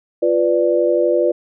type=chord; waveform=sine; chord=B diminished; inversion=second; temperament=equal with one note detuned; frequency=349.2 / 495.3 / 587.3 Hz; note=F4 / B4 / D5; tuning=0 / +5 / 0 cents; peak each=-17 dBFS; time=0.22-1.32 s; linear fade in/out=10 ms; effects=none